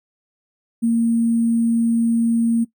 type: tone with sample-and-hold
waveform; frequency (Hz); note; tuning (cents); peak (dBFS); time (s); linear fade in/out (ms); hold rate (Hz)
sine; 231; A#3; -16; -14; 0.82-2.65; 20; 8820
effects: noise-tail reverb RT60 0.1 s tail -18 dB re dry